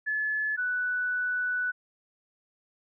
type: tone pair in turn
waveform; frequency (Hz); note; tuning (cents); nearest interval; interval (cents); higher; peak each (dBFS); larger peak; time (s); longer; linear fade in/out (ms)
sine; 1721 / 1485.7; A6 / F#6; -39 / +7; minor third; 254; first; -26; neither; 0.06-0.57 / 0.57-1.72; second; 20
effects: none